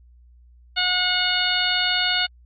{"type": "harmonic tone", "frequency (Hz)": 726, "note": "F#5", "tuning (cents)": -33, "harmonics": [1, 2, 3, 4, 5, 6], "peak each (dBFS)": [-30, -25, -28, -24, -26, -26], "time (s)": [0.76, 2.27], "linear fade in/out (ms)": 20, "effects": ["added 60 Hz sine -48 dBFS peak until 2.45 s", "AAC 48 kbps"]}